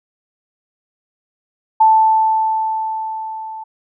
sine tone with level ramp, 880 Hz, A5, in tune, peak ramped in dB -6 to -27 dBFS, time 1.8-3.64 s, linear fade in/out 10 ms, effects none

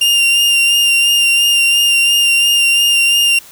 40% pulse tone with vibrato, 2794 Hz, F7, in tune, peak -8 dBFS, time 0.01-3.39 s, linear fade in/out 5 ms, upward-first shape sine, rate 2.9 Hz, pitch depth 21 cents each way, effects white hiss -39 dBFS RMS until 3.51 s

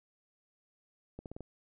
accelerating click train, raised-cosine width 2 ms, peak -30 dBFS, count 5, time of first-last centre 1.19-1.407 s, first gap 68 ms, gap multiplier 0.85, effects none

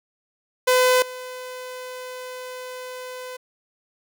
sawtooth tone with level steps, 506 Hz, B4, 42 cents sharp, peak -11 / -29 dBFS, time 0.67-3.37 s, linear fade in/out 10 ms, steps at 1.02 s, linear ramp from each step 2 ms, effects none

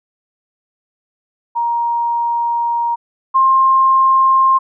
sine tone pair in turn, 940 / 1060 Hz, A#5 / C6, +14 / +22 cents, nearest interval major second, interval 208 cents, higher second, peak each -14 / -8 dBFS, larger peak second, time 1.55-2.96 / 3.34-4.59 s, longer first, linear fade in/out 20 ms, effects none

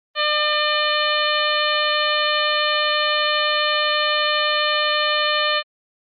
harmonic tone, 601 Hz, D5, 40 cents sharp, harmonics 1 / 2 / 3 / 4 / 5 / 6 / 7, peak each -24 / -23 / -24 / -27 / -24 / -27 / -27 dBFS, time 0.15-5.63 s, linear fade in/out 50 ms, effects Opus 32 kbps

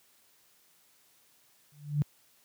sine tone with exponential growth, 146.83 Hz, D3, in tune, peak -20 dBFS, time 1.72-2.02 s, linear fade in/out 0 ms, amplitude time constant 65 ms, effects white hiss -65 dBFS RMS until 2.44 s + high-pass 80 Hz 12 dB/octave

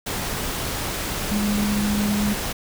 sine tone in noise, 206.6 Hz, G#3, 9 cents flat, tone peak -20 dBFS, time 1.31-2.34 s, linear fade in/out 10 ms, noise pink, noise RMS -27 dBFS, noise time 0.06-2.53 s, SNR +4 dB, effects none

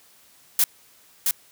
blue noise with echo, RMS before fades -18 dBFS, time 0.59-0.64 s, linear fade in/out 2 ms, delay 670 ms, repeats 1, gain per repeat -3 dB, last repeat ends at 1.31 s, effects white hiss -55 dBFS RMS until 1.51 s + high-pass 60 Hz 12 dB/octave

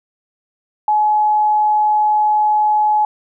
sine tone, 848 Hz, G#5, 36 cents sharp, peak -11 dBFS, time 0.88-3.05 s, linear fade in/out 2 ms, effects none

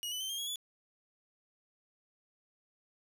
sawtooth tone with pitch steps, 2892 / 2994 / 3100 / 3209 / 3322 / 3439 Hz, F#7 / F#7 / G7 / G7 / G#7 / A7, -40 / +20 / -20 / +40 / 0 / -40 cents, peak -33 dBFS, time 0.03-0.558 s, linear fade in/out 0 ms, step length 88 ms, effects none

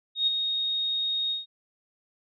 sine tone with ADSR envelope, 3729 Hz, A#7, in tune, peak -19 dBFS, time 0.15-1.46 s, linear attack 120 ms, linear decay 19 ms, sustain -6 dB, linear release 150 ms, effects none

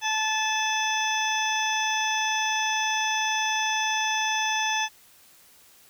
harmonic tone with a mistuned harmonic, 871 Hz, A5, 18 cents flat, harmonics 1 / 2 / 3 / 4 / 6 / 7, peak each -27 / -30 / -30 / -31 / -38 / -33 dBFS, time 0.01-4.89 s, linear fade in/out 50 ms, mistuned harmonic 4, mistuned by -17 cents, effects white hiss -55 dBFS RMS until 5.89 s

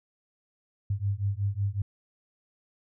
sine beating tone pair, 97.5 / 102.9 Hz, G2 / G#2, -9 / -16 cents, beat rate 5.4 Hz, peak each -29 dBFS, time 0.9-1.82 s, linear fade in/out 5 ms, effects none

